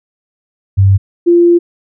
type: tone pair in turn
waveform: sine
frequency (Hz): 97.5 / 345.2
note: G2 / F4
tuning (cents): -9 / -20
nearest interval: octave + minor seventh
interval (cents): 2189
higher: second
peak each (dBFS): -4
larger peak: neither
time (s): 0.77-0.98 / 1.26-1.59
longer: second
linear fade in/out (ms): 20
effects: none